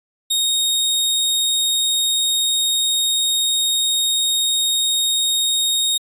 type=tone; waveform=sawtooth; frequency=3729 Hz; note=A#7; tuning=in tune; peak=-13 dBFS; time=0.3-5.98 s; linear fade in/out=10 ms; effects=resampled to 32000 Hz